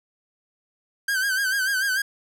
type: tone with vibrato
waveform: 45% pulse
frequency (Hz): 1568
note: G6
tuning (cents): 0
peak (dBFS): -21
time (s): 1.08-2.02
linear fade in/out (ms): 5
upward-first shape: sine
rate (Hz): 6.8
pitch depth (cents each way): 78
effects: none